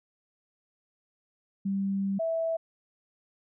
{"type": "tone pair in turn", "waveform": "sine", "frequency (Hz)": [196, 655.8], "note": ["G3", "E5"], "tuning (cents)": [0, -9], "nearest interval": "octave + major sixth", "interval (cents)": 2091, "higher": "second", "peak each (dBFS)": -26, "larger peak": "neither", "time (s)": [[1.65, 2.19], [2.19, 2.57]], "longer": "first", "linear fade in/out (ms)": 10, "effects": []}